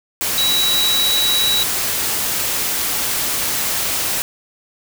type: tone in noise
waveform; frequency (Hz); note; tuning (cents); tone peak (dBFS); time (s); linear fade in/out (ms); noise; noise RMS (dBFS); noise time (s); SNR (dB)
sine; 3900; B7; -23; -15; 0.38-1.63; 0; white; -20; 0.21-4.22; +2
effects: none